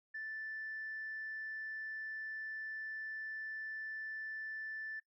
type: tone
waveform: sine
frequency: 1760 Hz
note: A6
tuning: in tune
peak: -40 dBFS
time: 0.14-5 s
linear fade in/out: 10 ms
effects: noise-tail reverb RT60 0.1 s tail -21 dB re dry + tanh soft clip ceiling -36 dBFS